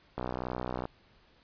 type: click train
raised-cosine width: 1 ms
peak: -20 dBFS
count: 43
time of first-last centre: 0.18-0.854 s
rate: 62.3 Hz
effects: pink hiss -63 dBFS RMS until 1.43 s + resampled to 11025 Hz